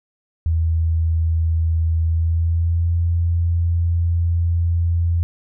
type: tone with pitch glide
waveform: sine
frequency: 81.6 to 84.92 Hz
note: E2 to F2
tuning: -17 to -48 cents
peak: -15 dBFS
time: 0.46-5.23 s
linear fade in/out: 0 ms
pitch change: +69 cents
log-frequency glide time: 2.05-2.93 s
effects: none